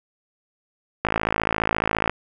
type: click train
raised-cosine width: 0.5 ms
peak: -5 dBFS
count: 58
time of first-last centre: 1.05-2.096 s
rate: 54.5 Hz
effects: none